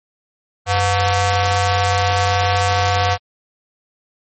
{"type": "ring-modulated tone", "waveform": "sawtooth", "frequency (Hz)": 407.4, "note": "G#4", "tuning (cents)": -33, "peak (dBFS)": -7, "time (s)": [0.66, 3.18], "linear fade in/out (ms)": 50, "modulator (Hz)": 314, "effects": ["low-pass 11000 Hz 12 dB/octave", "MP3 32 kbps"]}